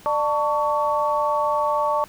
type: tone cluster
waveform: sine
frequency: 596 / 890 / 1124 Hz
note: D5 / A5 / C#6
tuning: +25 / +20 / +24 cents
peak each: -23 dBFS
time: 0.06-2.04 s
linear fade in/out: 0 ms
effects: pink hiss -48 dBFS RMS until 2.08 s